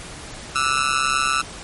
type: tone with amplitude modulation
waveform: sawtooth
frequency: 1322 Hz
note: E6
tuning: 5 cents sharp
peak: -10 dBFS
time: 0.55-1.42 s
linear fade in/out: 10 ms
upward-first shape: sine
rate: 137 Hz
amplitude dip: 100%
effects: pink hiss -36 dBFS RMS until 1.63 s + MP3 48 kbps